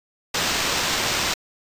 white noise with sample-and-hold, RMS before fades -23 dBFS, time 0.34-1.34 s, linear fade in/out 5 ms, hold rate 11025 Hz, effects resampled to 32000 Hz

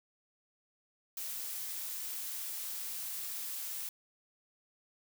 blue noise, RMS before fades -40 dBFS, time 1.17-3.89 s, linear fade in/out 2 ms, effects none

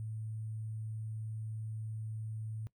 sine tone with sample-and-hold, 109.6 Hz, A2, 6 cents flat, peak -38 dBFS, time 0-2.67 s, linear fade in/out 0 ms, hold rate 8820 Hz, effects noise-tail reverb RT60 0.1 s tail -19 dB re dry

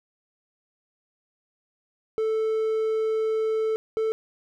triangle tone pair in turn, 440 / 441.6 Hz, A4 / A4, 0 / +6 cents, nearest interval unison, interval 6 cents, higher second, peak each -20 dBFS, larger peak neither, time 2.18-3.76 / 3.97-4.12 s, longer first, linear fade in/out 0 ms, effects none

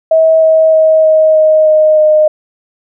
sine tone with pitch steps, 643 / 638.2 / 633.4 / 628.7 / 624 / 619.3 / 614.7 Hz, E5 / D#5 / D#5 / D#5 / D#5 / D#5 / D#5, -43 / +44 / +31 / +18 / +5 / -8 / -21 cents, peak -4 dBFS, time 0.11-2.28 s, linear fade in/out 5 ms, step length 310 ms, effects none

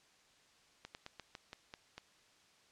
slowing click train, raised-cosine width 0.2 ms, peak -29 dBFS, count 8, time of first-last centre 0.85-1.98 s, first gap 99 ms, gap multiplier 1.16, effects white hiss -67 dBFS RMS until 2.71 s + low-pass 6000 Hz 12 dB/octave

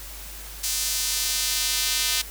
square tone with high-pass filter sweep, 138.59 Hz, C#3, in tune, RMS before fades -25 dBFS, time 0.63-2.22 s, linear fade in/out 10 ms, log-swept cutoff 5800 to 3500 Hz, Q 0.96, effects added 50 Hz sine -40 dBFS peak until 2.3 s + white hiss -40 dBFS RMS until 2.3 s

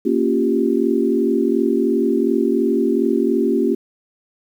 sine chord, G half-diminished seventh, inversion first, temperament equal, 233.1 / 277.2 / 349.2 / 392 Hz, Bb3 / Db4 / F4 / G4, 0 / 0 / 0 / 0 cents, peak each -20 dBFS, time 0.05-3.75 s, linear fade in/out 10 ms, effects 8-bit

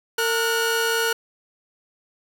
sawtooth tone pair together, 455.5 / 1450.2 Hz, A#4 / F#6, -40 / -35 cents, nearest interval octave + minor sixth, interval 2005 cents, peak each -19 dBFS, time 0.18-1.13 s, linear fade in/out 5 ms, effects none

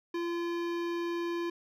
sine tone with hard clipping, 342.6 Hz, F4, 33 cents flat, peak -33 dBFS, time 0.14-1.5 s, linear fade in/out 5 ms, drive 18 dB, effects none

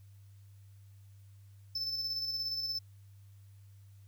triangle tone with tremolo, 5274 Hz, E8, in tune, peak -31 dBFS, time 1.75-2.79 s, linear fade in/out 5 ms, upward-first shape square, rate 17 Hz, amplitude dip 35%, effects added 99 Hz sine -53 dBFS peak until 4.07 s + white hiss -72 dBFS RMS until 4.07 s

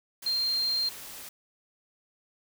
sine tone in noise, 4186 Hz, C8, in tune, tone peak -25 dBFS, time 0.26-0.89 s, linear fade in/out 5 ms, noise white, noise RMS -43 dBFS, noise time 0.22-1.29 s, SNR +15 dB, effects none

